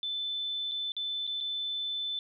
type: tone with dropouts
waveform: sine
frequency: 3520 Hz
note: A7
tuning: in tune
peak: -31 dBFS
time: 0.03-2.19 s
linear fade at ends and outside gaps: 1 ms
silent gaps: 0.714-0.718 / 0.92-0.966 / 1.268-1.275 / 1.404-1.409 s
effects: none